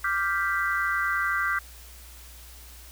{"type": "chord", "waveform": "sine", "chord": "G dominant seventh", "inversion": "second", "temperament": "equal", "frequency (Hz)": [1174.7, 1396.9, 1568, 1975.5], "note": ["D6", "F6", "G6", "B6"], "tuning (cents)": [0, 0, 0, 0], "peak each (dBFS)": [-29, -30, -27, -31], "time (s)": [0.04, 1.59], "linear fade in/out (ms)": 5, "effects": ["added 60 Hz sine -46 dBFS peak until 2.91 s", "white hiss -49 dBFS RMS until 2.91 s"]}